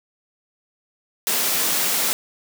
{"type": "high-pass noise", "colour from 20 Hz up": "white", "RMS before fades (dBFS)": -21, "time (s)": [1.27, 2.13], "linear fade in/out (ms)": 0, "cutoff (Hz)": 160, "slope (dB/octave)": 48, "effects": []}